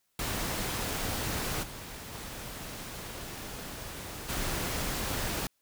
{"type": "noise with level steps", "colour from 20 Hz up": "pink", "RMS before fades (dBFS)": [-33, -43, -41, -33], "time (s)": [0.19, 5.47], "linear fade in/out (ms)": 2, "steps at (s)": [1.62, 2.12, 4.28], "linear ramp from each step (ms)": 20, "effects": ["white hiss -75 dBFS RMS until 5.61 s"]}